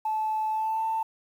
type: tone with pitch glide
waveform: sine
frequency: 869 to 889.8 Hz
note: A5 to A5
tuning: -22 to +19 cents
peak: -24 dBFS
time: 0.05-1.03 s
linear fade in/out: 5 ms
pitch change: +41 cents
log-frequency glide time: 0.5-0.84 s
effects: tanh soft clip ceiling -20 dBFS + 9-bit